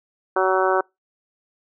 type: harmonic tone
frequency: 188.1 Hz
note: F#3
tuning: 29 cents sharp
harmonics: 2 / 3 / 4 / 5 / 6 / 7 / 8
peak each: -21 / -23 / -24 / -25 / -26 / -26 / -27 dBFS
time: 0.36-0.81 s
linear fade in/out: 5 ms
effects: noise-tail reverb RT60 0.2 s tail -26 dB re dry